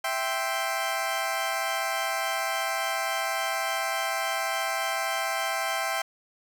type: chord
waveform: 20% pulse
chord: C major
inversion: first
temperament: equal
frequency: 659.3 / 784 / 1046.5 Hz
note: E5 / G5 / C6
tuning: 0 / 0 / 0 cents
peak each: -26 / -25 / -28 dBFS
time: 0.04-6.02 s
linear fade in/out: 5 ms
effects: none